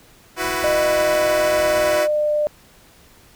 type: chord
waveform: 10% pulse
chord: E suspended second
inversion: none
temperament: equal with one note detuned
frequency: 329.6 / 370 / 499 Hz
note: E4 / F#4 / B4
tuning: 0 / 0 / +18 cents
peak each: -17 / -16 / -19 dBFS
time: 0.36-2.08 s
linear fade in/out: 50 ms
type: noise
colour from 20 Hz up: pink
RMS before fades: -35 dBFS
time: 0.41-2 s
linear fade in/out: 5 ms
type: tone with pitch glide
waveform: sine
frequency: 610 to 598.1 Hz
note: D#5 to D5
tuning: -34 to +31 cents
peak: -16 dBFS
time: 0.64-2.47 s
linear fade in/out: 0 ms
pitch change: -35 cents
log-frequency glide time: 1.65-2.33 s
effects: pink hiss -50 dBFS RMS until 3.35 s